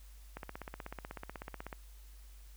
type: click train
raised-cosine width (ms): 0.5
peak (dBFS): -27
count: 23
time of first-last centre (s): 0.37-1.728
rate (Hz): 16.2
effects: added 50 Hz sine -51 dBFS peak until 2.56 s + white hiss -64 dBFS RMS until 2.56 s